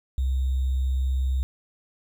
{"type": "tone with sample-and-hold", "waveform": "sine", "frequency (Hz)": 65.41, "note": "C2", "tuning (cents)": 0, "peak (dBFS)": -21, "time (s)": [0.18, 1.43], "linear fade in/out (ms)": 0, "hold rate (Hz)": 3675, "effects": []}